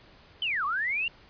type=linear two-way sweep; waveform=sine; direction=down then up; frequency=3118 to 1083 to 2833 Hz; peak=-26 dBFS; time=0.42-1.08 s; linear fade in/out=2 ms; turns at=0.65 s; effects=pink hiss -55 dBFS RMS until 1.29 s + resampled to 11025 Hz